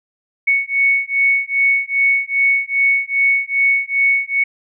sine beating tone pair, 2217 / 2219.5 Hz, C#7 / C#7, 0 / +2 cents, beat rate 2.5 Hz, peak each -16 dBFS, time 0.47-4.44 s, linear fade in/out 10 ms, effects none

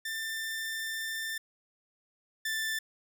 sawtooth tone pair in turn, 1786 / 1768.5 Hz, A6 / A6, +25 / +8 cents, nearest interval unison, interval 17 cents, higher first, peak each -30 / -27 dBFS, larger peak second, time 0.05-1.38 / 2.45-2.79 s, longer first, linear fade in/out 5 ms, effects none

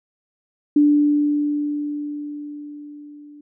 sine tone with level ramp, 293.7 Hz, D4, in tune, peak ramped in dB -10 to -40 dBFS, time 0.76-3.41 s, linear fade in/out 5 ms, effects none

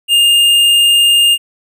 triangle tone with tanh clipping, 2819 Hz, F7, 16 cents sharp, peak -8 dBFS, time 0.08-1.38 s, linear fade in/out 50 ms, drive 17 dB, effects none

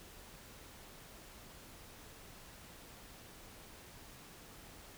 silence, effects pink hiss -55 dBFS RMS until 4.97 s

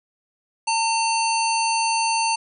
harmonic tone with a mistuned harmonic, 900 Hz, A5, 39 cents sharp, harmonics 1 / 3 / 5 / 7 / 9 / 10, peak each -21 / -26 / -28 / -29 / -31 / -31 dBFS, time 0.67-2.36 s, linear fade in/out 10 ms, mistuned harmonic 7, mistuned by -31 cents, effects none

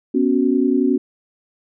sine chord, B suspended second, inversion none, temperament just, 246.9 / 277.8 / 370.4 Hz, B3 / C#4 / F#4, 0 / +4 / +2 cents, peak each -18 / -17 / -20 dBFS, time 0.14-0.98 s, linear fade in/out 10 ms, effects none

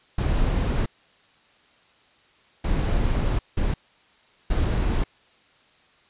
brown noise bursts at uneven times, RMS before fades -22 dBFS, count 4, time 0.18-0.86 / 2.64-3.39 / 3.57-3.74 / 4.5-5.04 s, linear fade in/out 5 ms, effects white hiss -58 dBFS RMS until 6.09 s + resampled to 8000 Hz

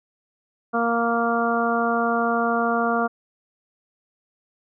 harmonic tone, 233.1 Hz, A#3, in tune, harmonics 1 / 2 / 3 / 4 / 5 / 6, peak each -25 / -26 / -24 / -33 / -26 / -27 dBFS, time 0.73-3.08 s, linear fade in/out 20 ms, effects none

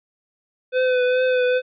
square tone with vibrato, 505 Hz, B4, 39 cents sharp, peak -17 dBFS, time 0.72-1.62 s, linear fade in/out 50 ms, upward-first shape triangle, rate 2.4 Hz, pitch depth 30 cents each way, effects resampled to 8000 Hz

